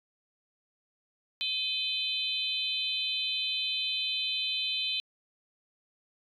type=tone cluster; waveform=sine; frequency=2523 / 3080 / 3549 / 3993 Hz; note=D#7 / G7 / A7 / B7; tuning=+23 / -31 / +14 / +18 cents; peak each=-36 / -33 / -35 / -33 dBFS; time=1.41-5 s; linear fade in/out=0 ms; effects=tanh soft clip ceiling -18 dBFS